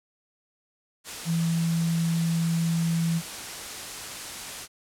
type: tone in noise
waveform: sine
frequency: 166.1 Hz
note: E3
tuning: 13 cents sharp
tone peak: -22 dBFS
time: 1.25-3.22 s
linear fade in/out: 50 ms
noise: white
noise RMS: -36 dBFS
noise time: 1.04-4.68 s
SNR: +11 dB
effects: low-pass 10000 Hz 12 dB/octave